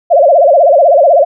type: tone with vibrato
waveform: sine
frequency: 617 Hz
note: D#5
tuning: 15 cents flat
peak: -3 dBFS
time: 0.1-1.25 s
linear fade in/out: 20 ms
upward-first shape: sine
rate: 16 Hz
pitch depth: 230 cents each way
effects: none